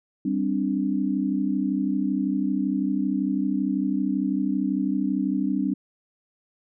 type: chord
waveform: sine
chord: G suspended fourth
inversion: none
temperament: just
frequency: 196 / 261.3 / 294 Hz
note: G3 / C4 / D4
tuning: 0 / -2 / +2 cents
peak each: -26 dBFS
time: 0.25-5.74 s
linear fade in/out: 5 ms
effects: none